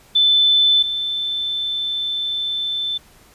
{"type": "tone pair in turn", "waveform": "sine", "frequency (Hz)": [3520, 3533], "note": ["A7", "A7"], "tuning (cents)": [0, 6], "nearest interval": "unison", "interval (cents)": 6, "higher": "second", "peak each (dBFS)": [-11, -20], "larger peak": "first", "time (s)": [[0.15, 0.83], [0.83, 2.98]], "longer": "second", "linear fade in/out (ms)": 10, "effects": ["pink hiss -50 dBFS RMS until 3.34 s", "resampled to 32000 Hz"]}